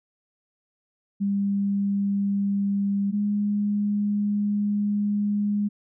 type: tone pair in turn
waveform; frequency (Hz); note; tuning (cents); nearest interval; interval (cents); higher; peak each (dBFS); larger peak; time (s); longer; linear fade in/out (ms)
sine; 199.7 / 205.8; G3 / G#3; +32 / -16; minor second; 52; second; -21; neither; 1.2-3.12 / 3.12-5.69; second; 20
effects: none